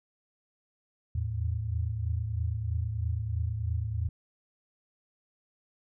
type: tone cluster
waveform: sine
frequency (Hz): 80.2 / 83.3 / 109.4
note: E2 / E2 / A2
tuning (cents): -47 / +19 / -9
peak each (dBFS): -32 / -37 / -31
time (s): 1.15-4.09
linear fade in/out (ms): 5
effects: none